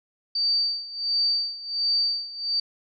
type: tone with tremolo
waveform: sine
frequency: 4621 Hz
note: D8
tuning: 29 cents flat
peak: -19 dBFS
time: 0.35-2.6 s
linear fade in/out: 5 ms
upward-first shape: sine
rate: 1.4 Hz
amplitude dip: 85%
effects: none